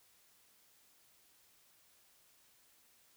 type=silence; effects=white hiss -68 dBFS RMS until 3.16 s